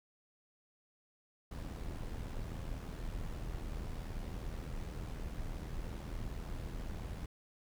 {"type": "noise with amplitude modulation", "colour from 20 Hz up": "brown", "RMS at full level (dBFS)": -39, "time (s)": [1.51, 7.26], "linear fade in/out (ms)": 5, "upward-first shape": "sine", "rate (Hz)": 80.6, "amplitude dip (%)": 55, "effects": []}